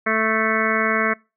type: harmonic tone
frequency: 220 Hz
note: A3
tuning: in tune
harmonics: 1 / 2 / 3 / 5 / 6 / 7 / 8 / 9 / 10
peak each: -26 / -26 / -26 / -26 / -26 / -26 / -26 / -26 / -26 dBFS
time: 0.06-1.14 s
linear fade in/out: 10 ms
effects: noise-tail reverb RT60 0.3 s tail -26 dB re dry